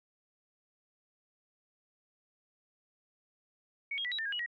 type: tone with pitch steps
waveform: sine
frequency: 2232 / 3261 / 1961 / 3878 / 1796 / 1632 / 2913 / 1903 Hz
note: C#7 / G#7 / B6 / B7 / A6 / G#6 / F#7 / A#6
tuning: +11 / -32 / -13 / -32 / +35 / -31 / -28 / +35 cents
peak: -33 dBFS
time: 3.91-4.462 s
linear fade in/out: 5 ms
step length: 69 ms
effects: none